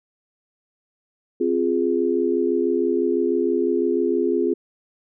sine chord, F minor, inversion second, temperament equal, 261.6 / 349.2 / 415.3 Hz, C4 / F4 / Ab4, 0 / 0 / 0 cents, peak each -24 / -21 / -22 dBFS, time 1.4-4.54 s, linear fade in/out 10 ms, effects none

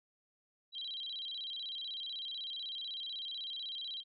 sine tone with vibrato, 3536 Hz, A7, 8 cents sharp, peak -39 dBFS, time 0.72-4.04 s, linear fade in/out 50 ms, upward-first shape square, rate 16 Hz, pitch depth 180 cents each way, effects none

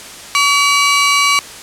sawtooth ring-modulated tone, 1714 Hz, A6, 46 cents flat, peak -3 dBFS, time 0.35-1.39 s, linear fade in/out 0 ms, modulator 580 Hz, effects white hiss -32 dBFS RMS until 1.62 s + low-pass 9000 Hz 12 dB/octave

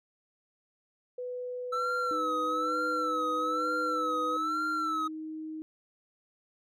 sine tone, 496.7 Hz, B4, 10 cents sharp, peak -34 dBFS, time 1.18-4.37 s, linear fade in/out 5 ms
triangle tone with vibrato, 1318.5 Hz, E6, in tune, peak -27 dBFS, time 1.72-5.08 s, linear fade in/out 10 ms, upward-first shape sine, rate 1.1 Hz, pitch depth 84 cents each way
sine tone with pitch glide, 310.6 to 313.7 Hz, D#4 to D#4, -3 to +14 cents, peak -36 dBFS, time 2.11-5.62 s, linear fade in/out 0 ms, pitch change +17 cents, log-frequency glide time 4.23-5.17 s
effects none

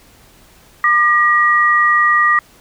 sine tone pair together, 1200 / 1904.9 Hz, D6 / A#6, +37 / +37 cents, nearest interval minor sixth, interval 800 cents, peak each -12 dBFS, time 0.84-2.39 s, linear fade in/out 2 ms, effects pink hiss -47 dBFS RMS until 2.6 s

